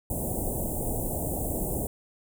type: band-stop noise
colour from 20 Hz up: pink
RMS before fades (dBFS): -30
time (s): 0.1-1.87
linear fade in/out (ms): 2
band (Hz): 770 to 8100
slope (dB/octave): 48
effects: none